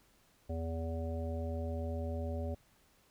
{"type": "harmonic tone", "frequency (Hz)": 82, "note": "E2", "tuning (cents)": -9, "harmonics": [1, 3, 5, 7, 9], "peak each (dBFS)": [-36, -43, -46, -43, -50], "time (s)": [0.49, 2.55], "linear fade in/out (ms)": 10, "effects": ["pink hiss -68 dBFS RMS until 3.1 s"]}